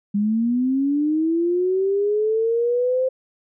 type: linear sweep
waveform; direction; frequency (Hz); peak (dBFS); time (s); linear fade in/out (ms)
sine; up; 200 to 523.3; -17; 0.14-3.09; 10
effects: none